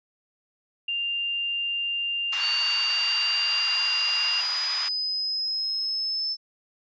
sine tone, 2794 Hz, F7, in tune, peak -25 dBFS, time 0.88-4.41 s, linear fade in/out 5 ms
pink band-pass noise, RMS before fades -34 dBFS, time 2.32-4.89 s, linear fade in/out 10 ms, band 1000 to 5700 Hz, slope 24 dB/octave
sine linear sweep, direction up, 4535 to 5274 Hz, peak -25 dBFS, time 2.39-6.37 s, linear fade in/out 50 ms
effects resampled to 16000 Hz

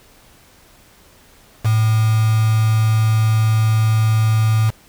sine tone with quantisation, 110 Hz, A2, in tune, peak -12 dBFS, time 1.64-4.71 s, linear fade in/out 20 ms, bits 4, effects pink hiss -49 dBFS RMS until 4.88 s

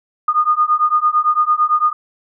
sine beating tone pair, 1221 / 1229.9 Hz, D#6 / D#6, -33 / -20 cents, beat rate 8.9 Hz, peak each -15 dBFS, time 0.28-1.93 s, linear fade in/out 5 ms, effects none

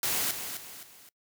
white noise with echo, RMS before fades -29 dBFS, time 0.03-0.31 s, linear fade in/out 2 ms, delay 260 ms, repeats 3, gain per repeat -8 dB, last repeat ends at 1.09 s, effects noise-tail reverb RT60 0.1 s tail -22 dB re dry + high-pass 80 Hz 12 dB/octave

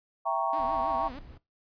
sine chord, E diminished seventh, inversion none, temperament equal with one note detuned, 663.8 / 784 / 932.3 / 1108.7 Hz, E5 / G5 / Bb5 / Db6, +12 / 0 / 0 / 0 cents, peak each -31 dBFS, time 0.25-1.09 s, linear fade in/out 20 ms
sawtooth tone with vibrato, 278 Hz, C#4, 5 cents sharp, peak -37 dBFS, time 0.53-1.19 s, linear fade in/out 2 ms, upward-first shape triangle, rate 6.3 Hz, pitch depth 270 cents each way
brown noise, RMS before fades -46 dBFS, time 0.58-1.38 s, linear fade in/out 10 ms
effects noise-tail reverb RT60 0.2 s tail -18 dB re dry + resampled to 11025 Hz

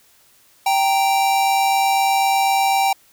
square tone pair together, 782 / 930 Hz, G5 / A#5, -4 / -4 cents, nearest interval minor third, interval 300 cents, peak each -16 / -24 dBFS, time 0.66-2.93 s, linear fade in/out 5 ms, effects white hiss -54 dBFS RMS until 3.12 s

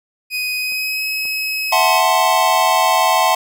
30% pulse tone with pitch glide, 2500 to 2560 Hz, D#7 to D#7, +8 to +49 cents, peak -16 dBFS, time 0.3-2.02 s, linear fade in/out 50 ms, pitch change +41 cents, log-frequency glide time 0.57-1.04 s
clicks, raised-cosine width 1 ms, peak -30 / -26 dBFS, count 2, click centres 0.722 / 1.254 s
square chord, F# half-diminished seventh, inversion third, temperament equal, 659.3 / 740 / 880 / 1046.5 Hz, E5 / F#5 / A5 / C6, 0 / 0 / 0 / 0 cents, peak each -20 / -18 / -18 / -18 dBFS, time 1.72-3.35 s, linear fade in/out 5 ms
effects none

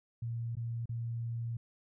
sine tone with dropouts, 116.54 Hz, A#2, in tune, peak -34 dBFS, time 0.22-1.57 s, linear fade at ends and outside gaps 5 ms, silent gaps 0.554-0.568 / 0.857-0.892 s, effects none

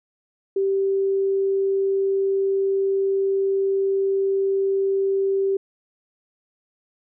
sine tone, 390 Hz, G4, 9 cents flat, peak -18 dBFS, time 0.56-5.57 s, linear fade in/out 5 ms, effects none

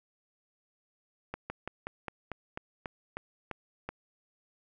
slowing click train, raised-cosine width 0.5 ms, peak -21 dBFS, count 11, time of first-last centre 1.34-3.89 s, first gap 160 ms, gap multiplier 1.1, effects none

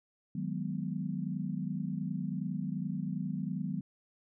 sine chord, G# minor seventh, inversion second, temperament equal, 155.56 / 185 / 207.7 / 246.9 Hz, D#3 / F#3 / G#3 / B3, 0 / 0 / 0 / 0 cents, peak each -38 / -36 / -40 / -40 dBFS, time 0.35-3.81 s, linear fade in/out 5 ms, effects none

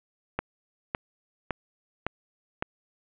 click train, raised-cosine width 0.5 ms, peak -12 dBFS, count 5, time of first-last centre 0.39-2.625 s, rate 1.79 Hz, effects resampled to 8000 Hz + 8-bit

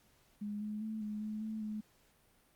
sine tone with pitch steps, 207.2 / 211.6 / 218.7 / 211 / 214.2 / 218.4 / 213.5 Hz, G#3 / G#3 / A3 / G#3 / A3 / A3 / G#3, -4 / +33 / -10 / +28 / -46 / -13 / +48 cents, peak -37 dBFS, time 0.41-1.81 s, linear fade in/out 10 ms, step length 200 ms, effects pink hiss -69 dBFS RMS until 2.55 s + Opus 48 kbps

